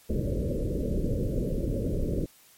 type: low-pass noise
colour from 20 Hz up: pink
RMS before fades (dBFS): -28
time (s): 0.09-2.26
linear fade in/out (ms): 10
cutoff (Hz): 580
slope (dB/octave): 96
effects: white hiss -57 dBFS RMS until 2.57 s + MP3 64 kbps